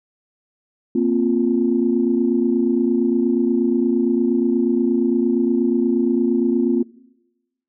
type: chord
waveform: sine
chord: Bb suspended second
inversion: none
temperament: equal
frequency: 233.1 / 261.6 / 349.2 Hz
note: Bb3 / C4 / F4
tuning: 0 / 0 / 0 cents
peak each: -19 dBFS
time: 0.95-6.83 s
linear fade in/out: 5 ms
effects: noise-tail reverb RT60 1.0 s tail -22 dB re dry + tanh soft clip ceiling -5 dBFS